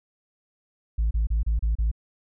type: tone bursts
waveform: sine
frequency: 55 Hz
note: A1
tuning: in tune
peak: -18 dBFS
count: 6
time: 0.98-1.915 s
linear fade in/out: 10 ms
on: 130 ms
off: 31 ms
effects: tanh soft clip ceiling -18 dBFS